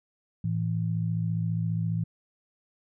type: tone pair together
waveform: sine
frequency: 110.6 / 165.34 Hz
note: A2 / E3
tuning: +9 / +6 cents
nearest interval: perfect fifth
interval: 697 cents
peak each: -28 dBFS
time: 0.44-2.04 s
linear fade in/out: 5 ms
effects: none